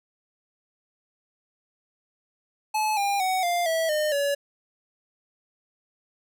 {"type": "tone with pitch steps", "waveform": "square", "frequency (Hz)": [860, 802.4, 748.7, 698.5, 651.8, 608.1, 567.4], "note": ["A5", "G5", "F#5", "F5", "E5", "D#5", "C#5"], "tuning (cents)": [-40, 40, 20, 0, -20, -40, 40], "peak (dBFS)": -23, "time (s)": [2.74, 4.35], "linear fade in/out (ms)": 10, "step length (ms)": 230, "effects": []}